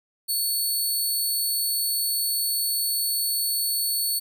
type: tone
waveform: 10% pulse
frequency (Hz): 4435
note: C#8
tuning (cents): 0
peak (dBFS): -16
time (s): 0.28-4.2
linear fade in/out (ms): 20
effects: none